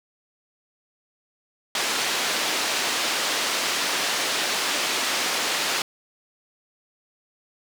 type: band-pass noise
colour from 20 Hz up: white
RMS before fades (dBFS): -25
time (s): 1.75-5.82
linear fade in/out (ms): 2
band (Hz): 290 to 5000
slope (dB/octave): 12
effects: none